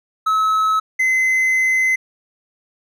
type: tone pair in turn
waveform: triangle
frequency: 1291 / 2049 Hz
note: E6 / C7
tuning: -37 / -37 cents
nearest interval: minor sixth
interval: 800 cents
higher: second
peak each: -12 dBFS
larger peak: neither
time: 0.26-0.8 / 0.99-1.96 s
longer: second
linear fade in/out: 10 ms
effects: none